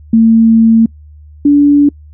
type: tone pair in turn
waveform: sine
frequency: 225.6 / 288.3 Hz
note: A3 / D4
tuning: +44 / -32 cents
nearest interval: major third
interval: 424 cents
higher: second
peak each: -3 dBFS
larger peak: neither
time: 0.13-0.86 / 1.45-1.89 s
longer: first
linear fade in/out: 5 ms
effects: noise-tail reverb RT60 0.1 s tail -26 dB re dry + added 75 Hz sine -33 dBFS peak until 2.13 s